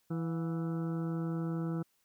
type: harmonic tone with a mistuned harmonic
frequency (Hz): 164.81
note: E3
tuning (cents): 0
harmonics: 1 / 2 / 3 / 4 / 5 / 6 / 7 / 8 / 9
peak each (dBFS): -33 / -38 / -46 / -53 / -56 / -57 / -59 / -50 / -59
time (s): 0.1-1.83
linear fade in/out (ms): 10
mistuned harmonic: 4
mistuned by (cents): +110
effects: white hiss -74 dBFS RMS until 2.04 s